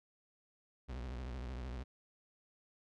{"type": "tone with vibrato", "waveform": "40% pulse", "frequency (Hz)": 62.5, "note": "B1", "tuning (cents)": 21, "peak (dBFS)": -40, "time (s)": [0.88, 1.84], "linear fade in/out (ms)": 20, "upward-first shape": "sine", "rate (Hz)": 13, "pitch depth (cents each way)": 150, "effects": ["low-pass 5000 Hz 12 dB/octave"]}